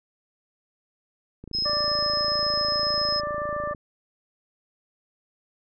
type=click train; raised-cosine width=3 ms; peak=-27 dBFS; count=64; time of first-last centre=1.44-3.748 s; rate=27.3 Hz
type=tone; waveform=sine; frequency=5140 Hz; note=E8; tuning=45 cents flat; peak=-23 dBFS; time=1.53-3.21 s; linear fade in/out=20 ms
type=harmonic tone; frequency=590 Hz; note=D5; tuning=8 cents sharp; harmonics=1 / 2 / 3; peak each=-29 / -30 / -37 dBFS; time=1.65-3.74 s; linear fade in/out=10 ms
effects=none